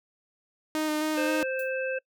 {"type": "tone with vibrato", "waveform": "sawtooth", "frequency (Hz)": 307.5, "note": "D#4", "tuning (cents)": -20, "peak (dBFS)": -22, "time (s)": [0.75, 1.43], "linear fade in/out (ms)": 0, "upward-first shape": "square", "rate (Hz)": 3.8, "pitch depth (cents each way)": 15}
{"type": "harmonic tone", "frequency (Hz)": 523.3, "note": "C5", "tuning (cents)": 0, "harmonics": [1, 3, 5], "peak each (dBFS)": [-29, -34, -36], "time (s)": [1.17, 1.99], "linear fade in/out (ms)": 10}
{"type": "noise with exponential decay", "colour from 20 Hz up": "violet", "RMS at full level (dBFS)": -40, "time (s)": [1.59, 1.73], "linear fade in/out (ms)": 2, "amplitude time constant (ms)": 30}
{"effects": ["noise-tail reverb RT60 0.1 s tail -25 dB re dry"]}